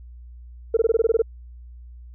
sine tone bursts, 453.4 Hz, A#4, 48 cents flat, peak -13 dBFS, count 10, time 0.74-1.22 s, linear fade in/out 5 ms, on 30 ms, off 20 ms, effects tanh soft clip ceiling -10 dBFS + added 60 Hz sine -39 dBFS peak until 2.14 s

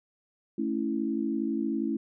sine chord, A major, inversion none, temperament equal, 220 / 277.2 / 329.6 Hz, A3 / C#4 / E4, 0 / 0 / 0 cents, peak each -31 dBFS, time 0.58-1.97 s, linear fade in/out 5 ms, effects none

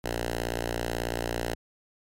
5% pulse tone with notch filter, 58.27 Hz, A#1, in tune, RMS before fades -31 dBFS, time 0.04-1.55 s, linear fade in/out 5 ms, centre 190 Hz, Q 1.2, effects MP3 64 kbps

